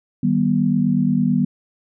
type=chord; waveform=sine; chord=Eb augmented; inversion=none; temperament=just; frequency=155.56 / 194.45 / 243.1 Hz; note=Eb3 / G3 / B3; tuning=0 / -14 / -27 cents; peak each=-21 / -19 / -18 dBFS; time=0.23-1.45 s; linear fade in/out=5 ms; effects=none